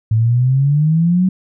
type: exponential sweep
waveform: sine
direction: up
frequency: 108.3 to 189.1 Hz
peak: -10 dBFS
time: 0.11-1.29 s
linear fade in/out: 5 ms
effects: none